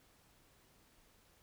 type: silence
effects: pink hiss -68 dBFS RMS until 1.42 s